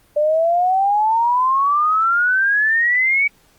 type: exponential sweep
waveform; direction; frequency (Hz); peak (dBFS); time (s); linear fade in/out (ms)
sine; up; 587.3 to 2282; -13; 0.16-3.28; 10
effects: pink hiss -55 dBFS RMS until 3.58 s + Opus 24 kbps